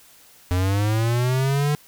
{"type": "linear sweep", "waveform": "square", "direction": "up", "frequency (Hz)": [88.2, 149.3], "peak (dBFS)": -19, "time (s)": [0.51, 1.75], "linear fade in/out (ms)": 0, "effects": ["white hiss -51 dBFS RMS until 1.87 s"]}